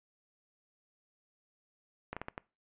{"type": "slowing click train", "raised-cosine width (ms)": 0.5, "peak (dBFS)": -23, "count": 5, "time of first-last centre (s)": [2.13, 2.379], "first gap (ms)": 36, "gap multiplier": 1.38, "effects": ["noise-tail reverb RT60 0.3 s tail -23 dB re dry", "resampled to 8000 Hz"]}